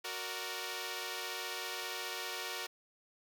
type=chord; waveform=5% pulse; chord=Gb augmented; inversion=none; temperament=equal; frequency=370 / 466.2 / 587.3 Hz; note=Gb4 / Bb4 / D5; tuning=0 / 0 / 0 cents; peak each=-31 / -30 / -34 dBFS; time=0.04-2.67 s; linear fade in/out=10 ms; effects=none